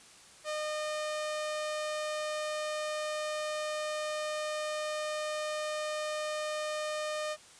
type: tone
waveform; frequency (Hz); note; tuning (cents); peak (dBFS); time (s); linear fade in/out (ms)
sawtooth; 610; D#5; -34; -29; 0.44-7.37; 50
effects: white hiss -55 dBFS RMS until 7.59 s + resampled to 22050 Hz